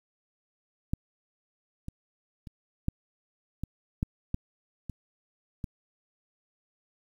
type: clicks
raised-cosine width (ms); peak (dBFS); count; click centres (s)
5; -15 / -24 / -30 / -14 / -20 / -15 / -16 / -24 / -21; 9; 0.935 / 1.884 / 2.472 / 2.884 / 3.636 / 4.029 / 4.344 / 4.897 / 5.642
effects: 9-bit